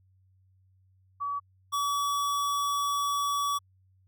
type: tone pair in turn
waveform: sine / square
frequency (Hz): 1140 / 1140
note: C#6 / C#6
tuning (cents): +48 / +48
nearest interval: unison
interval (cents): 0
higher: neither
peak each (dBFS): -29 / -27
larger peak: second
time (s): 1.2-1.4 / 1.72-3.59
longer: second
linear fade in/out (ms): 20
effects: added 94 Hz sine -61 dBFS peak until 4.07 s